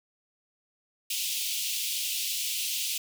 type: high-pass noise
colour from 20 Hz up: pink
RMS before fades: -31 dBFS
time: 1.1-2.98 s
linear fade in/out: 5 ms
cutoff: 2600 Hz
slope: 48 dB/octave
effects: none